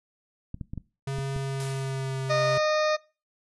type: clicks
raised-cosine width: 5 ms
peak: -22 dBFS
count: 6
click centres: 0.544 / 0.612 / 0.735 / 0.777 / 1.186 / 1.363 s
type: tone with pitch glide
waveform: square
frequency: 136.5 to 133.23 Hz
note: C#3 to C3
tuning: -26 to +32 cents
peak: -29 dBFS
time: 1.07-2.58 s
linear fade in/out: 5 ms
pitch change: -42 cents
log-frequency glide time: 1.35-2.21 s
type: noise with exponential decay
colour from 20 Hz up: white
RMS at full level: -38 dBFS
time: 1.6-2.43 s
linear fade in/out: 0 ms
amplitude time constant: 180 ms
type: harmonic tone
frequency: 614 Hz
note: D#5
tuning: 23 cents flat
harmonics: 1 / 2 / 3 / 4 / 6 / 7 / 8 / 9 / 10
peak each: -23 / -29 / -33 / -35 / -39 / -40 / -41 / -42 / -43 dBFS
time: 2.29-2.97 s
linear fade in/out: 20 ms
effects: noise-tail reverb RT60 0.3 s tail -20 dB re dry + resampled to 24000 Hz